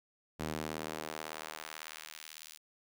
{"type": "tone with high-pass filter sweep", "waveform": "sawtooth", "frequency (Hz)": 78.1, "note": "D#2", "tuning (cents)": 7, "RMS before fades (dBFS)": -43, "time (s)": [0.39, 2.58], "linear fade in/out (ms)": 20, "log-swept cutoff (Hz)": [160, 4300], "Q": 0.71, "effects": []}